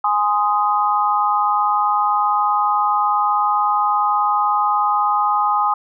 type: chord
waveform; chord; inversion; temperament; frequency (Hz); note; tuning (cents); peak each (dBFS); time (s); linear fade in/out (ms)
sine; Ab major; none; just; 830.6 / 1038.3 / 1245.9; Ab5 / C6 / Eb6; 0 / -14 / +2; -18 / -21 / -18; 0.04-5.74; 5
effects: none